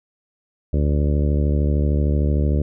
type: harmonic tone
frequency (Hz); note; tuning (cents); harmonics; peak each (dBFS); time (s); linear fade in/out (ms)
73.2; D2; -5; 1 / 2 / 3 / 4 / 5 / 6 / 7 / 8; -17 / -23 / -27 / -29 / -31 / -33 / -34 / -35; 0.73-2.62; 5
effects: none

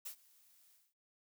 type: noise with ADSR envelope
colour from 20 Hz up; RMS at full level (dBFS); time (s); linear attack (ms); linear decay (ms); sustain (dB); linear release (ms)
blue; -43; 0.05-0.94; 12; 89; -24; 220
effects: noise-tail reverb RT60 0.2 s tail -26 dB re dry

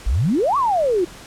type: exponential two-way sweep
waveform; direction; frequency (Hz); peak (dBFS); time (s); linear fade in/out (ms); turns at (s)
sine; up then down; 44.92 to 1174.7 to 334; -15; 0.06-1.05; 10; 0.57
effects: pink hiss -40 dBFS RMS until 1.26 s + low-pass 10000 Hz 12 dB/octave

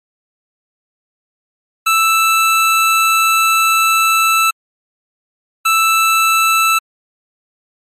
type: tone bursts at uneven times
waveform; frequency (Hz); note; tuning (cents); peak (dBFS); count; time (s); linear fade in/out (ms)
25% pulse; 1321; E6; +3; -6; 2; 1.86-4.51 / 5.65-6.79; 10
effects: MP3 64 kbps

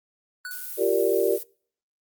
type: tone with exponential decay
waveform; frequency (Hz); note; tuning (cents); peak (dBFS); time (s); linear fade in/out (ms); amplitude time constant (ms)
square; 1480; F#6; 0; -31; 0.45-0.85; 1; 85
type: noise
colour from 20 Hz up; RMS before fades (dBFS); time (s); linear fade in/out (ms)
violet; -35; 0.51-1.43; 0
type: chord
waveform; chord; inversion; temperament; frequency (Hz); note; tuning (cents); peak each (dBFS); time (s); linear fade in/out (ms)
sine; G minor seventh; third; equal; 349.2 / 392 / 466.2 / 587.3; F4 / G4 / Bb4 / D5; 0 / 0 / 0 / 0; -27 / -23 / -24 / -26; 0.77-1.39; 50
effects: noise-tail reverb RT60 0.5 s tail -25 dB re dry + Opus 24 kbps

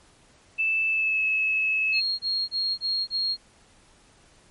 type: tone with pitch glide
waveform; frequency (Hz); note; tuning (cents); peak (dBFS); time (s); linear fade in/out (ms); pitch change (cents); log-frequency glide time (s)
sine; 2637 to 2589; E7 to E7; 0 to -32; -21; 0.58-2.01; 20; -32; 0.88-1.22
type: tone bursts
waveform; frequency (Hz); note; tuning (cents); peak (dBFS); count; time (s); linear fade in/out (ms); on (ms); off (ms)
sine; 4263; C8; +32; -23; 5; 1.92-3.37; 50; 270; 25
effects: pink hiss -57 dBFS RMS until 4.5 s + MP3 48 kbps

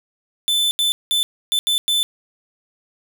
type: tone bursts at uneven times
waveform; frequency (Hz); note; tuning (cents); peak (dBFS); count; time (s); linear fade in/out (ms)
45% pulse; 3520; A7; 0; -16; 6; 0.48-0.71 / 0.79-0.92 / 1.11-1.23 / 1.52-1.59 / 1.67-1.78 / 1.88-2.03; 0
effects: none

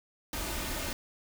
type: noise with comb filter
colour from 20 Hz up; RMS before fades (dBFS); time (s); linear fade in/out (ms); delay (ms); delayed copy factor
pink; -35; 0.33-0.93; 2; 3.3; +0.6
effects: none

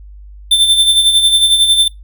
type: tone with tremolo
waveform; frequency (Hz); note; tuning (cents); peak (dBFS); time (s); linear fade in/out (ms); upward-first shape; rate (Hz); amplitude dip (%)
square; 3554; A7; +17; -6; 0.51-1.88; 5; sine; 11; 55
effects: noise-tail reverb RT60 0.2 s tail -24 dB re dry + added 50 Hz sine -32 dBFS peak until 2.03 s

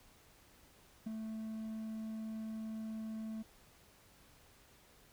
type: tone with ADSR envelope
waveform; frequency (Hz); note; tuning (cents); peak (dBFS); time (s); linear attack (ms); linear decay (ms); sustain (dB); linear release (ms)
triangle; 220; A3; 0; -33; 1.06-3.43; 10; 10; -5; 14
effects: pink hiss -64 dBFS RMS until 5.12 s

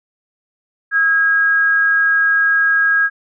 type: tone pair together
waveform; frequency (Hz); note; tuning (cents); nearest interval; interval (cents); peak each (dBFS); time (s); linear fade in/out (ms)
sine; 1300.2 / 1633; E6 / G#6; -24 / -30; major third; 394; -23 / -11; 0.91-3.1; 50
effects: none

